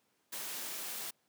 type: noise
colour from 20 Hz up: white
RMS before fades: -41 dBFS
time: 0.32-1.11 s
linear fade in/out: 10 ms
effects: pink hiss -75 dBFS RMS until 1.28 s + high-pass 200 Hz 12 dB/octave